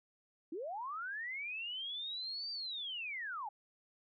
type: linear two-way sweep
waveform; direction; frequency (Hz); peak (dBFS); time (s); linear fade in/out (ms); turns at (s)
sine; up then down; 293.7 to 4699 to 781; -39; 0.52-3.49; 5; 2.51
effects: none